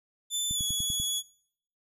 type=tone with pitch glide; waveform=20% pulse; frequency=3520 to 3377 Hz; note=A7 to G#7; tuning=0 to +28 cents; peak=-22 dBFS; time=0.3-1.23 s; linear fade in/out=50 ms; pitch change=-72 cents; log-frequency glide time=0.54-0.6 s
type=click train; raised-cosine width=5 ms; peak=-26 dBFS; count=6; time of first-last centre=0.51-1 s; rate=10.2 Hz
effects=noise-tail reverb RT60 0.7 s tail -24 dB re dry